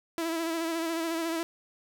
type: tone with vibrato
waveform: sawtooth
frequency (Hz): 329.6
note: E4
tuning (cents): 0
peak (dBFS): -25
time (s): 0.18-1.43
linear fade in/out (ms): 0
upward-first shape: sine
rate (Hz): 14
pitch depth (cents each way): 39
effects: none